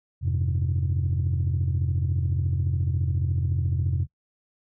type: chord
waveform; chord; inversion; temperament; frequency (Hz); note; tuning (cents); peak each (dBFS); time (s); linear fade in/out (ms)
sine; F minor; none; equal with one note detuned; 87.31 / 101.51 / 130.81; F2 / Ab2 / C3; 0 / -39 / 0; -23 / -28 / -25; 0.21-4.07; 50
effects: noise-tail reverb RT60 0.1 s tail -23 dB re dry + tanh soft clip ceiling -17 dBFS